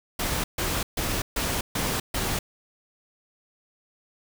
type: noise bursts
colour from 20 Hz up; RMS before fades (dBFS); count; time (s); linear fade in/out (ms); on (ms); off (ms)
pink; -27; 6; 0.19-2.39; 5; 250; 140
effects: none